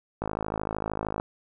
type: click train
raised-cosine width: 1 ms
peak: -15 dBFS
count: 53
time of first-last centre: 0.22-1.199 s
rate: 53.1 Hz
effects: none